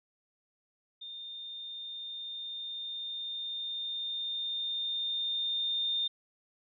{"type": "tone with level ramp", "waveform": "sine", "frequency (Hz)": 3628, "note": "A#7", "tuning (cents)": -48, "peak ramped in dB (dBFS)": [-41, -28], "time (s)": [1.01, 6.08], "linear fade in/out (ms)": 10, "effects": []}